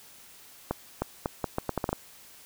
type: accelerating click train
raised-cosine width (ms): 1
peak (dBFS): -13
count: 10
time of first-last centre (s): 0.71-1.93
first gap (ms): 310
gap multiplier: 0.77
effects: white hiss -52 dBFS RMS until 2.45 s